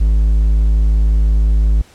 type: tone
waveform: triangle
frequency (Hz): 52.9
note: G#1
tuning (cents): +33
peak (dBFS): -7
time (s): 0-1.82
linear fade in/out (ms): 10
effects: pink hiss -46 dBFS RMS until 1.94 s + low-pass 10000 Hz 12 dB/octave